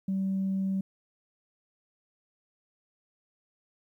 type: tone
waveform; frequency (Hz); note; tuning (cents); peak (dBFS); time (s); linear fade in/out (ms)
sine; 192.3; G3; -33; -25; 0.08-0.81; 5
effects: tanh soft clip ceiling -23 dBFS + 11-bit